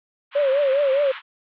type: band-pass noise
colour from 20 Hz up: pink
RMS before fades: -36 dBFS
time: 0.31-1.22 s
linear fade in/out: 50 ms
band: 970 to 3400 Hz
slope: 48 dB/octave
type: tone with vibrato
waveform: sine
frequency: 554.4 Hz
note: C#5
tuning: in tune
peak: -16 dBFS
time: 0.35-1.12 s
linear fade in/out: 10 ms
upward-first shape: triangle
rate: 4.9 Hz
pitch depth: 120 cents each way
effects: none